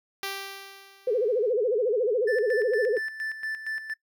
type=tone with exponential decay; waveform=5% pulse; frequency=392 Hz; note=G4; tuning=in tune; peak=-18 dBFS; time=0.23-1.52 s; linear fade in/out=1 ms; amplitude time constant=280 ms
type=tone with vibrato; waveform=sine; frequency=460 Hz; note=A#4; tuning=23 cents flat; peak=-21 dBFS; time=1.07-2.98 s; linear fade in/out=5 ms; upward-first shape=sine; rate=14 Hz; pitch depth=200 cents each way
type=tone with tremolo; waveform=triangle; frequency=1760 Hz; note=A6; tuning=in tune; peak=-27 dBFS; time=2.27-3.94 s; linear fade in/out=10 ms; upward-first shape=square; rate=4.3 Hz; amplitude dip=65%
effects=noise-tail reverb RT60 0.1 s tail -18 dB re dry